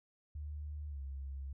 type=tone with pitch glide; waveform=sine; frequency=74.3 to 68.13 Hz; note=D2 to C#2; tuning=+21 to -29 cents; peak=-40 dBFS; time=0.35-1.53 s; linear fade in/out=5 ms; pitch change=-150 cents; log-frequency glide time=0.88-1.01 s; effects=none